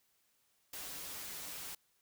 white noise with comb filter, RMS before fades -45 dBFS, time 0.73-1.75 s, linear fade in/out 5 ms, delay 8.6 ms, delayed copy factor -0.65, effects white hiss -75 dBFS RMS until 2.01 s

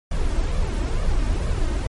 brown noise with flanger, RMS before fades -21 dBFS, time 0.11-1.87 s, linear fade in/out 5 ms, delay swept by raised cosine 1.7 to 3.3 ms, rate 2.2 Hz, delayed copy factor +0.55, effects MP3 48 kbps

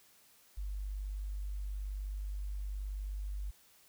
sine tone, 49.48 Hz, G1, 17 cents sharp, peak -36 dBFS, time 0.57-3.51 s, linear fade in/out 10 ms, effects white hiss -64 dBFS RMS until 3.88 s

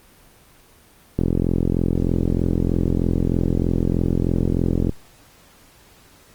click train, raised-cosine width 3 ms, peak -6 dBFS, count 161, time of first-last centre 1.19-4.894 s, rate 43.2 Hz, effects pink hiss -51 dBFS RMS until 6.34 s + Opus 24 kbps

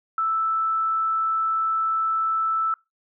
sine tone, 1318.5 Hz, E6, in tune, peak -20 dBFS, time 0.18-2.74 s, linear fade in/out 2 ms, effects noise-tail reverb RT60 0.2 s tail -23 dB re dry

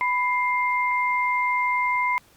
sine tone pair together, 993 / 2104 Hz, B5 / C7, +9 / +9 cents, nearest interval octave + minor second, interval 1300 cents, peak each -22 / -24 dBFS, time 0.01-2.18 s, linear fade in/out 0 ms, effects pink hiss -56 dBFS RMS until 2.36 s + Opus 48 kbps

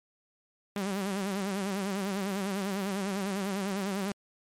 sawtooth tone with vibrato, 196 Hz, G3, in tune, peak -26 dBFS, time 0.76-4.12 s, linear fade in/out 2 ms, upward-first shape sine, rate 10 Hz, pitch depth 85 cents each way, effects MP3 64 kbps

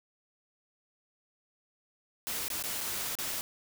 white noise with dropouts, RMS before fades -35 dBFS, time 2.27-3.41 s, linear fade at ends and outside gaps 0 ms, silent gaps 2.481-2.502 / 2.625-2.638 / 2.807-2.811 / 3.153-3.187 s, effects none

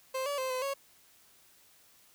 30% pulse tone with pitch steps, 524 / 572 / 521 / 511 / 552 Hz, C5 / D5 / C5 / C5 / C#5, +2 / -46 / -7 / -41 / -7 cents, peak -29 dBFS, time 0.14-0.74 s, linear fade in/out 10 ms, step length 120 ms, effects white hiss -62 dBFS RMS until 2.14 s

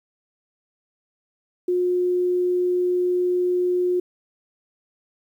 sine tone, 359.3 Hz, F4, 49 cents sharp, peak -18 dBFS, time 1.68-4 s, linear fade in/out 5 ms, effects 9-bit

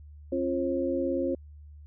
sine tone cluster, 268.2 / 346 / 537 Hz, C4 / F4 / C5, +43 / -16 / +45 cents, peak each -30 dBFS, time 0.32-1.35 s, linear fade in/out 5 ms, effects added 74 Hz sine -45 dBFS peak until 1.86 s

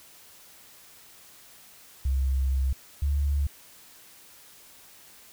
sine tone pair in turn, 66.4 / 71.33 Hz, C2 / D2, +26 / -50 cents, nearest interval minor second, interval 124 cents, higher second, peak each -22 dBFS, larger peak neither, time 2.05-2.73 / 3.02-3.47 s, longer first, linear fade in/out 5 ms, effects white hiss -52 dBFS RMS until 5.32 s

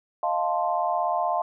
sine chord, F dominant seventh, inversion third, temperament equal, 622.3 / 698.5 / 880 / 1046.5 Hz, Eb5 / F5 / A5 / C6, 0 / 0 / 0 / 0 cents, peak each -30 / -25 / -29 / -29 dBFS, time 0.23-1.42 s, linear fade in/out 2 ms, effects none

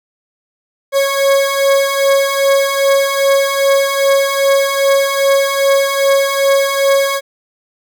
40% pulse beating tone pair, 549 / 551.5 Hz, C#5 / C#5, -17 / -9 cents, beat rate 2.5 Hz, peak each -15 / -11 dBFS, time 0.92-7.21 s, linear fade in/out 50 ms, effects none

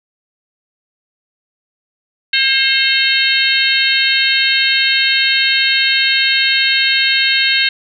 harmonic tone with a mistuned harmonic, 535 Hz, C5, 38 cents sharp, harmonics 3 / 4 / 5 / 6 / 7 / 8, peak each -18 / -18 / -18 / -18 / -18 / -18 dBFS, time 2.33-7.69 s, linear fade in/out 5 ms, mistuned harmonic 6, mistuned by -57 cents, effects none

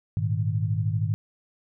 sine chord, Ab suspended second, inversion none, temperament equal, 103.83 / 116.54 / 155.56 Hz, Ab2 / Bb2 / Eb3, 0 / 0 / 0 cents, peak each -25 / -28 / -29 dBFS, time 0.17-1.14 s, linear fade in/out 0 ms, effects none

